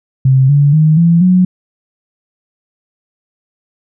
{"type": "tone with pitch steps", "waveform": "sine", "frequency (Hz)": [132.3, 143.44, 155.52, 168.62, 182.83], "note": ["C3", "D3", "D#3", "E3", "F#3"], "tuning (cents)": [20, -40, 0, 40, -20], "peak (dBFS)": -5, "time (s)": [0.25, 1.45], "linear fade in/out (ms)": 5, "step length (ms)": 240, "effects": []}